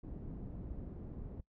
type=low-pass noise; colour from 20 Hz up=pink; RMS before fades=-45 dBFS; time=0.03-1.41 s; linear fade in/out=10 ms; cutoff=300 Hz; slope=12 dB/octave; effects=noise-tail reverb RT60 0.1 s tail -20 dB re dry